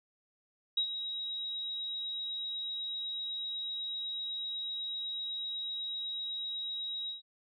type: tone with ADSR envelope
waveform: sine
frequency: 3823 Hz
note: A#7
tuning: 43 cents sharp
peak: -25 dBFS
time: 0.77-7.22 s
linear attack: 6 ms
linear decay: 84 ms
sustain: -10 dB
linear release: 130 ms
effects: none